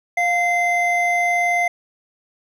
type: tone pair together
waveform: triangle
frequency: 703 / 2070 Hz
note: F5 / C7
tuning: +11 / -19 cents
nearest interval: octave + perfect fifth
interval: 1870 cents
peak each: -17 dBFS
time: 0.17-1.68 s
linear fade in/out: 5 ms
effects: none